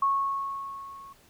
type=tone with level ramp; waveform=sine; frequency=1100 Hz; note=C#6; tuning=14 cents flat; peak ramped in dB=-20 to -44 dBFS; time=0.02-1.13 s; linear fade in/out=5 ms; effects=pink hiss -59 dBFS RMS until 1.29 s